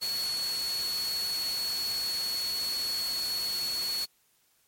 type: tone in noise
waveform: sine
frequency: 4377 Hz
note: C#8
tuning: 23 cents flat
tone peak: -29 dBFS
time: 0.01-4.06 s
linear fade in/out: 20 ms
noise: white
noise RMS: -38 dBFS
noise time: 0.01-4.06 s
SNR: +6 dB
effects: white hiss -68 dBFS RMS until 4.67 s + MP3 64 kbps